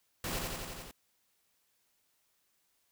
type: noise with echo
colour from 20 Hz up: pink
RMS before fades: -37 dBFS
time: 0.24-0.39 s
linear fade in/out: 2 ms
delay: 87 ms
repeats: 6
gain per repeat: -2 dB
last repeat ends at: 0.912 s
effects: white hiss -75 dBFS RMS until 2.91 s